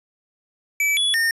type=tone with pitch steps; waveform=square; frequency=2304 / 3400 / 1826 Hz; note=D7 / G#7 / A#6; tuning=-34 / +40 / -36 cents; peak=-18 dBFS; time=0.8-1.31 s; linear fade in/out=2 ms; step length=170 ms; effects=resampled to 32000 Hz